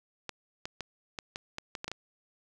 clicks, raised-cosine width 0.2 ms, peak -19 dBFS, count 10, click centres 0.293 / 0.655 / 0.807 / 1.188 / 1.359 / 1.584 / 1.752 / 1.844 / 1.88 / 1.916 s, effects none

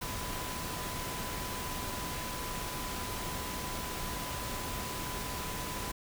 sine tone in noise, 1000 Hz, B5, 21 cents sharp, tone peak -43 dBFS, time 0.01-5.92 s, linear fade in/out 10 ms, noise pink, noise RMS -38 dBFS, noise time 0.01-5.92 s, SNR -8 dB, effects none

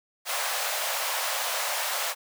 pink high-pass noise, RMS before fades -29 dBFS, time 0.25-2.15 s, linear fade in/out 50 ms, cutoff 560 Hz, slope 48 dB/octave, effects none

